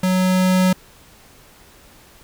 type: tone with level ramp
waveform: square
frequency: 185 Hz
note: F#3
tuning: in tune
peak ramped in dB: -16 to -13 dBFS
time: 0.03-0.73 s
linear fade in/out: 5 ms
effects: pink hiss -48 dBFS RMS until 2.23 s